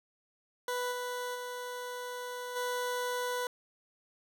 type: tone with level steps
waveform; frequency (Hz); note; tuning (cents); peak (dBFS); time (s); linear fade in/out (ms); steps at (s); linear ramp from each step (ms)
20% pulse; 493.9; B4; 0; -27 / -30 / -33 / -27; 0.68-3.47; 2; 0.91 / 1.34 / 2.55; 20
effects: none